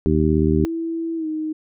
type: harmonic tone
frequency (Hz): 77.78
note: D#2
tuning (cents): 0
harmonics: 1 / 2 / 3 / 4 / 5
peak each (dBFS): -21 / -21 / -21 / -21 / -21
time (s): 0.06-0.65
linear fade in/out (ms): 0
type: tone with pitch glide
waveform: sine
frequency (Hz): 329.6 to 311.6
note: E4 to D#4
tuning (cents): 0 to +3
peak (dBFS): -22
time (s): 0.63-1.53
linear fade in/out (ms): 10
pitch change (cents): -97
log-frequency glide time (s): 1.16-1.27
effects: none